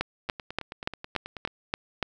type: two click trains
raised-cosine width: 0.3 ms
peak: -21 / -10 dBFS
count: 12 / 8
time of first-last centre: 0.29-1.475 / 0.01-2.027 s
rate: 9.28 / 3.47 Hz
effects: none